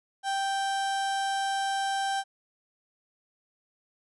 35% pulse tone, 784 Hz, G5, in tune, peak -25 dBFS, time 0.23-2.24 s, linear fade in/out 50 ms, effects resampled to 24000 Hz

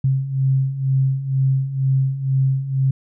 sine beating tone pair, 132.4 / 134.5 Hz, C3 / C3, +21 / +48 cents, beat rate 2.1 Hz, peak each -22 / -17 dBFS, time 0.04-2.91 s, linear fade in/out 5 ms, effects none

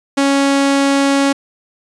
sawtooth tone, 277.2 Hz, C#4, in tune, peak -7 dBFS, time 0.17-1.33 s, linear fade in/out 10 ms, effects resampled to 22050 Hz

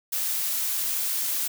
blue noise, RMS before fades -27 dBFS, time 0.12-1.48 s, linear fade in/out 10 ms, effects none

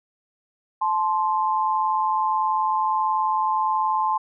sine tone pair together, 868 / 1046.5 Hz, A5 / C6, -24 / 0 cents, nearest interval minor third, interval 324 cents, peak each -22 dBFS, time 0.81-4.18 s, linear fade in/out 10 ms, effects none

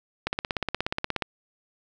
click train, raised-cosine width 0.3 ms, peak -10 dBFS, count 17, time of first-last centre 0.27-1.222 s, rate 16.8 Hz, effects none

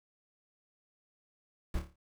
brown noise with echo, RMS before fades -32 dBFS, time 1.74-1.79 s, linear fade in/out 2 ms, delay 28 ms, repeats 6, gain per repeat -6 dB, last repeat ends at 1.958 s, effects none

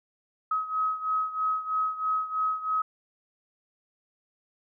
sine beating tone pair, 1272 / 1275.1 Hz, D#6 / D#6, +38 / +42 cents, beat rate 3.1 Hz, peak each -27 / -31 dBFS, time 0.51-2.82 s, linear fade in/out 5 ms, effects none

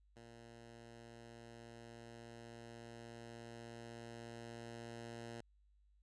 10% pulse tone with level ramp, 116.54 Hz, A#2, in tune, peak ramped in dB -48 to -39 dBFS, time 0.16-5.41 s, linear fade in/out 5 ms, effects added 50 Hz sine -68 dBFS peak until 6.02 s + resampled to 22050 Hz

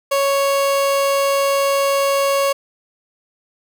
30% pulse tone, 554.4 Hz, C#5, in tune, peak -12 dBFS, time 0.11-2.53 s, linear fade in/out 10 ms, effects none

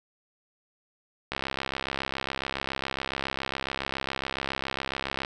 click train, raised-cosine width 0.3 ms, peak -13 dBFS, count 265, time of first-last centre 1.32-5.249 s, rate 67.2 Hz, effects none

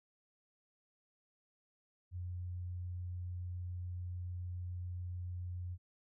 sine tone, 89.3 Hz, F2, 39 cents sharp, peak -39 dBFS, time 2.11-5.78 s, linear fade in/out 50 ms, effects none

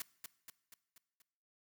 white noise with echo, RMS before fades -41 dBFS, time 0-0.02 s, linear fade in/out 2 ms, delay 240 ms, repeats 5, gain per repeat -5 dB, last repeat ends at 1.22 s, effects noise-tail reverb RT60 0.8 s tail -19 dB re dry

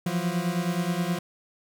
40% pulse beating tone pair, 170.2 / 179.7 Hz, F3 / F3, -44 / +50 cents, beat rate 9.5 Hz, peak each -27 dBFS, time 0.06-1.19 s, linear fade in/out 5 ms, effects none

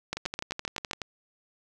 two click trains, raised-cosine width 0.2 ms, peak -16 / -13 dBFS, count 11 / 7, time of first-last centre 0.17-1.017 / 0.13-0.911 s, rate 11.8 / 7.68 Hz, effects none

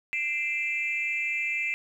sine tone cluster, 2078 / 2368 / 2634 Hz, C7 / D7 / E7, -12 / +14 / -2 cents, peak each -30 dBFS, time 0.13-1.74 s, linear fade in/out 0 ms, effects tanh soft clip ceiling -19 dBFS + 10-bit

